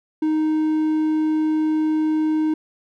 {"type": "tone", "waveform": "triangle", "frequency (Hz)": 311.1, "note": "D#4", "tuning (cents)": 0, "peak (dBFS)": -15, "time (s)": [0.22, 2.54], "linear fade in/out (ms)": 5, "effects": []}